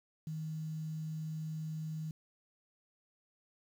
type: tone with quantisation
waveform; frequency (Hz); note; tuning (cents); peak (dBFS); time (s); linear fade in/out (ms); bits
sine; 157.1; D#3; +17; -37; 0.27-2.11; 2; 10
effects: none